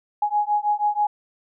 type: beating tone pair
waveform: sine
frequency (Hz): 830.6 / 836.8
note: G#5 / G#5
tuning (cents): 0 / +13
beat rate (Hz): 6.2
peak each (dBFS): -22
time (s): 0.22-1.07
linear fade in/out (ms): 5
effects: none